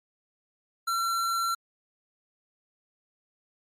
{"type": "tone", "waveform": "square", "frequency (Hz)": 1358, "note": "F6", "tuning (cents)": -49, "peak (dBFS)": -26, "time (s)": [0.87, 1.55], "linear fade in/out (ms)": 10, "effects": ["MP3 64 kbps"]}